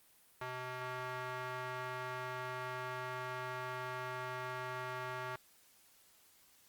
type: tone with band-pass filter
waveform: square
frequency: 126.9 Hz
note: B2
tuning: 47 cents sharp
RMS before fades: -42 dBFS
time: 0.41-5.36 s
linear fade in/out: 5 ms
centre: 1300 Hz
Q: 1.3
effects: white hiss -66 dBFS RMS until 6.68 s + Opus 32 kbps